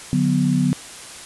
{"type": "chord", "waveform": "sine", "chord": "B minor", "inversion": "first", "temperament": "equal with one note detuned", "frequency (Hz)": [146.83, 182.34, 246.9], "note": ["D3", "F#3", "B3"], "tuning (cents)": [0, -25, 0], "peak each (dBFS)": [-20, -20, -19], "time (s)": [0.13, 0.73], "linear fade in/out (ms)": 0, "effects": ["white hiss -37 dBFS RMS until 1.25 s", "resampled to 24000 Hz"]}